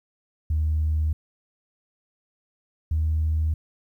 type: tone pair in turn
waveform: sine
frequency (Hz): 77.5 / 78.49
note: D#2 / D#2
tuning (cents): -6 / +16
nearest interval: unison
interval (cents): 22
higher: second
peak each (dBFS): -19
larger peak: neither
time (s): 0.5-1.13 / 2.91-3.54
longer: neither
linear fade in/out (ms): 5
effects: tanh soft clip ceiling -16 dBFS + 10-bit